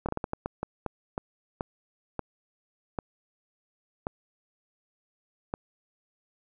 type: slowing click train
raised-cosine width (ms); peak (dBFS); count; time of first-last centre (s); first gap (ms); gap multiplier
1; -16; 15; 0.06-5.539; 27; 1.36
effects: none